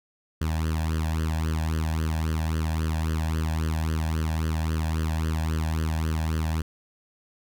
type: tone with flanger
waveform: sawtooth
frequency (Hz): 79.5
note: D#2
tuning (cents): +38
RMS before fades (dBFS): -26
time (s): 0.41-6.62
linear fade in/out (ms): 5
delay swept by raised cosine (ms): 0.64 to 1.21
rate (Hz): 3.7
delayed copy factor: +0.95
effects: none